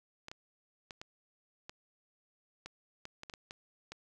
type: clicks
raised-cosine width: 0.2 ms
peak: -27 dBFS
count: 12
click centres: 0.284 / 0.315 / 0.908 / 1.015 / 1.695 / 2.66 / 3.054 / 3.234 / 3.298 / 3.338 / 3.509 / 3.92 s
effects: none